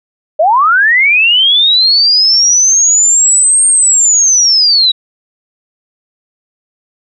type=linear two-way sweep; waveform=sine; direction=up then down; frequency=583 to 8660 to 3817 Hz; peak=-5 dBFS; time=0.39-4.92 s; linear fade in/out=10 ms; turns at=3.67 s; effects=none